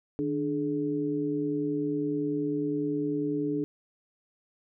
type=tone cluster; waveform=sine; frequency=153.2 / 294.7 / 424.7 Hz; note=D#3 / D4 / G#4; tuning=-27 / +6 / +39 cents; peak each=-37 / -28 / -32 dBFS; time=0.19-3.64 s; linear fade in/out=0 ms; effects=none